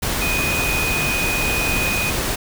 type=tone in noise; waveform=sine; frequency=2489 Hz; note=D#7; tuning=in tune; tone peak=-21 dBFS; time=0.21-2.11 s; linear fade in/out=10 ms; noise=pink; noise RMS=-22 dBFS; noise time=0.02-2.36 s; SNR=-2 dB; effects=none